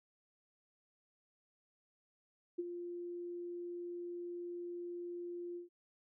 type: tone with ADSR envelope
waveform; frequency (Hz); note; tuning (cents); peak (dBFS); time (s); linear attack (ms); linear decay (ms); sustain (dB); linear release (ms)
sine; 349.2; F4; 0; -33; 2.58-5.69; 13; 29; -8; 130
effects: none